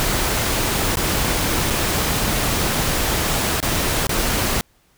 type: noise with dropouts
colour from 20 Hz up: pink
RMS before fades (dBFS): -20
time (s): 0-4.61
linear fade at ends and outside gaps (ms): 0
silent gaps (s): 0.956-0.971 / 1.702-1.706 / 3.603-3.627 / 4.069-4.093
effects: pink hiss -59 dBFS RMS until 4.97 s